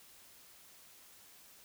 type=silence; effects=white hiss -59 dBFS RMS until 1.64 s